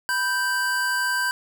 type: tone pair together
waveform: square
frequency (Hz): 987.8 / 1563.6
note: B5 / G6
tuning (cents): 0 / -5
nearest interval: minor sixth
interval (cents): 795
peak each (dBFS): -29 / -23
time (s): 0.09-1.31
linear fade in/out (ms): 0
effects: none